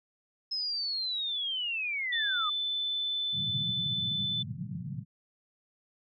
sine linear sweep, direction down, 5180 to 1172 Hz, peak -30 dBFS, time 0.51-2.5 s, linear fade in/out 10 ms
sine tone, 3515 Hz, A7, 2 cents flat, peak -29 dBFS, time 2.12-4.43 s, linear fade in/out 10 ms
pink band-pass noise, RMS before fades -38 dBFS, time 3.32-5.05 s, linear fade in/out 50 ms, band 110 to 190 Hz, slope 48 dB/octave
effects none

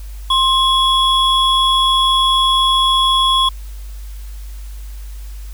triangle tone pair together, 1059 / 3362 Hz, C6 / G#7, +21 / +20 cents, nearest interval octave + minor sixth, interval 1999 cents, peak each -12 dBFS, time 0.3-3.49 s, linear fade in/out 5 ms, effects added 50 Hz sine -27 dBFS peak until 5.53 s + white hiss -45 dBFS RMS until 5.53 s

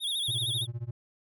square tone with vibrato, 3520 Hz, A7, in tune, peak -29 dBFS, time 0-0.67 s, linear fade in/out 50 ms, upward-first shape sine, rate 13 Hz, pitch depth 120 cents each way
triangle tone with tremolo, 118.4 Hz, A#2, 27 cents sharp, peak -28 dBFS, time 0.28-0.91 s, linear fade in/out 5 ms, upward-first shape sine, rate 15 Hz, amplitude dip 95%
effects none

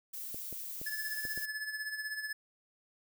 violet noise, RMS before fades -42 dBFS, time 0.13-1.46 s, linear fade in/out 10 ms
clicks, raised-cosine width 2 ms, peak -33 dBFS, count 5, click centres 0.345 / 0.527 / 0.815 / 1.252 / 1.376 s
square tone with tremolo, 1725 Hz, A6, 35 cents flat, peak -35 dBFS, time 0.86-2.33 s, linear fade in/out 5 ms, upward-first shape sine, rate 16 Hz, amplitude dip 60%
effects none

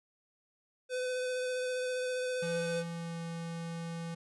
square tone with vibrato, 505 Hz, B4, 39 cents sharp, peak -33 dBFS, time 0.89-2.84 s, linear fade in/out 50 ms, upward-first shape sine, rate 15 Hz, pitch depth 13 cents each way
square tone with pitch glide, 170 to 167.18 Hz, F3 to E3, -46 to +25 cents, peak -38 dBFS, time 2.42-4.15 s, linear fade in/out 10 ms, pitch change -29 cents, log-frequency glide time 2.61-3.2 s
effects resampled to 24000 Hz

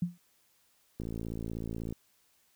sine tone with exponential decay, 174.61 Hz, F3, in tune, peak -24 dBFS, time 0.02-0.18 s, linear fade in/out 5 ms, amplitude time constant 34 ms
click train, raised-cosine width 3 ms, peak -25 dBFS, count 53, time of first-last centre 1-1.925 s, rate 56.2 Hz
effects white hiss -69 dBFS RMS until 2.55 s

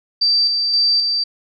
sine tone with tremolo, 4663 Hz, D8, 13 cents flat, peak -12 dBFS, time 0.21-1.24 s, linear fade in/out 10 ms, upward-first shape square, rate 1.9 Hz, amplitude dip 35%, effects none

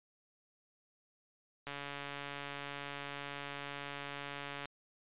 click train, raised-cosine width 0.3 ms, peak -26 dBFS, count 425, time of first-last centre 1.67-4.656 s, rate 142 Hz, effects resampled to 8000 Hz

